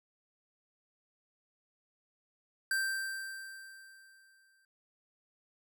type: tone with exponential decay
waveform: square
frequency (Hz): 1568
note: G6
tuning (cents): 0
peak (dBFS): -29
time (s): 2.71-4.65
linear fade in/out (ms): 2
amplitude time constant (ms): 420
effects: none